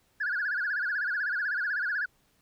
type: tone with vibrato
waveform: sine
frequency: 1568 Hz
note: G6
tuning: in tune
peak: -26 dBFS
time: 0.2-2.06 s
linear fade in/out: 10 ms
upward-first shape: sine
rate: 16 Hz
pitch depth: 170 cents each way
effects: tanh soft clip ceiling -23 dBFS + pink hiss -68 dBFS RMS until 2.41 s